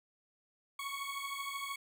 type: beating tone pair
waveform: 20% pulse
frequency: 1105 / 1118 Hz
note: C#6 / C#6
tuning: -6 / +14 cents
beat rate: 13 Hz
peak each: -36 / -37 dBFS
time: 0.79-1.76 s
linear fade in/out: 5 ms
effects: none